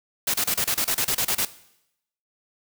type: noise bursts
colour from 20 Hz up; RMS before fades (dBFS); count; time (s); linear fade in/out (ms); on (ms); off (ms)
white; -23; 12; 0.27-1.451; 5; 70; 31
effects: noise-tail reverb RT60 0.8 s tail -17 dB re dry